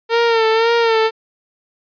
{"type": "tone with vibrato", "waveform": "sawtooth", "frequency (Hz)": 455.3, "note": "A#4", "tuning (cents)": -41, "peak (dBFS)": -8, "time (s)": [0.09, 1.11], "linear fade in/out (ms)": 50, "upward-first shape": "sine", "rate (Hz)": 1.9, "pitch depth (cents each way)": 51, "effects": ["resampled to 11025 Hz"]}